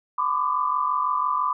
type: tone cluster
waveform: sine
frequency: 1009 / 1153 / 1199 Hz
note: B5 / D6 / D6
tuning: +37 / -32 / +36 cents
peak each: -24 / -26 / -26 dBFS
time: 0.18-1.53 s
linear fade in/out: 5 ms
effects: none

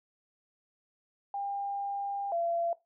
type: tone pair in turn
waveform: sine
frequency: 800 / 680.5 Hz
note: G5 / F5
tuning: +35 / -45 cents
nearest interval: minor third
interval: 280 cents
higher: first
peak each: -32 / -28 dBFS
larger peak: second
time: 1.34-2.32 / 2.32-2.73 s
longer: first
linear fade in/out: 2 ms
effects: noise-tail reverb RT60 0.2 s tail -18 dB re dry

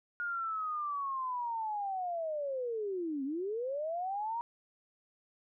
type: linear two-way sweep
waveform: sine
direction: down then up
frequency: 1434 to 261.6 to 955 Hz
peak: -33 dBFS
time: 0.2-4.41 s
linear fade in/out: 0 ms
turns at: 3.24 s
effects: none

